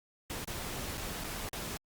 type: noise with dropouts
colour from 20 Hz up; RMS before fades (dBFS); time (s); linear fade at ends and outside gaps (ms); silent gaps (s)
pink; -39; 0.3-1.77; 0; 0.445-0.476 / 0.973-0.979 / 1.238-1.243 / 1.489-1.531
effects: Opus 48 kbps